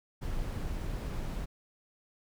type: noise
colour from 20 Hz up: brown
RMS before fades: -35 dBFS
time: 0.21-1.46 s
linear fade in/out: 20 ms
effects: none